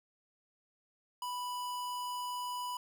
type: tone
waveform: square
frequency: 987.8 Hz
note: B5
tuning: in tune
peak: -37 dBFS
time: 1.22-2.77 s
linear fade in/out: 2 ms
effects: none